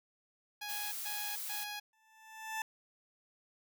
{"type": "tone bursts", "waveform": "10% pulse", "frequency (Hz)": 830.6, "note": "G#5", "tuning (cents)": 0, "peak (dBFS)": -32, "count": 3, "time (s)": [0.61, 1.8], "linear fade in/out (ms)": 10, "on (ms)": 310, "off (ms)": 130}
{"type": "noise", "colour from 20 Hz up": "blue", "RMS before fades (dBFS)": -41, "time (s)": [0.68, 1.65], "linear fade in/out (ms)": 20}
{"type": "tone with exponential growth", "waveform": "20% pulse", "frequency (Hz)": 880, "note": "A5", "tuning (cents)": 0, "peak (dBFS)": -29, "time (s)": [1.93, 2.62], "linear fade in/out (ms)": 2, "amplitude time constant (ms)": 150}
{"effects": []}